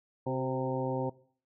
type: harmonic tone with a mistuned harmonic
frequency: 130.81 Hz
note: C3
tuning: in tune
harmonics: 1 / 2 / 3 / 4 / 5 / 6 / 7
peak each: -35 / -36 / -37 / -35 / -46 / -41 / -39 dBFS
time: 0.26-1.1 s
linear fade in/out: 10 ms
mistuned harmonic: 3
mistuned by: -37 cents
effects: noise-tail reverb RT60 0.5 s tail -20 dB re dry